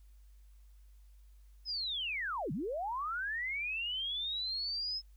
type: linear two-way sweep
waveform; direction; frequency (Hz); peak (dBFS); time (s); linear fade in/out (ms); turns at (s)
sine; down then up; 5200 to 128.3 to 5200; -34; 1.65-5.02; 50; 2.52
effects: added 50 Hz sine -55 dBFS peak until 5.16 s + white hiss -75 dBFS RMS until 5.16 s